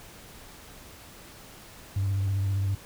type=tone with vibrato; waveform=sine; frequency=98 Hz; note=G2; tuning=in tune; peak=-22 dBFS; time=1.96-2.75 s; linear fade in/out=5 ms; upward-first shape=sine; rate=15 Hz; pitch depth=35 cents each way; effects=tanh soft clip ceiling -22 dBFS + pink hiss -48 dBFS RMS until 2.85 s